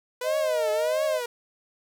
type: tone with vibrato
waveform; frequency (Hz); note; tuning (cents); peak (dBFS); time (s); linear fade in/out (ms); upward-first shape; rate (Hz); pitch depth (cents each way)
sawtooth; 490; B4; -14; -25; 0.21-1.26; 5; triangle; 1.5; 240
type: tone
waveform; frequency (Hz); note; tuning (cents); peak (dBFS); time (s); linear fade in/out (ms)
sine; 622.3; D#5; 0; -23; 0.23-1.21; 50
effects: none